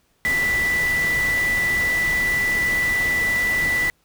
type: tone in noise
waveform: sine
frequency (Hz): 1975.5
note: B6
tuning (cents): 0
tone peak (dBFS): -18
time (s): 0.25-3.9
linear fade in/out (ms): 0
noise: pink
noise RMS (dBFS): -30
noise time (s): 0.25-3.9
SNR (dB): +9
effects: pink hiss -64 dBFS RMS until 4.04 s